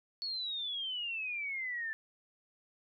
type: exponential sweep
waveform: sine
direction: down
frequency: 4435 to 1752 Hz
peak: -35 dBFS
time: 0.22-1.93 s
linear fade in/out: 0 ms
effects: none